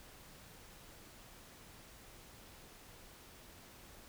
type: silence
effects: pink hiss -57 dBFS RMS until 4.08 s